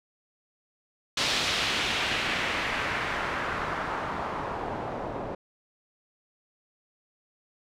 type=noise with low-pass filter sweep; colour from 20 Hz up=white; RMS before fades=-30 dBFS; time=1.17-5.35 s; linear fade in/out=5 ms; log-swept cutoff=4200 to 640 Hz; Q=1.4; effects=none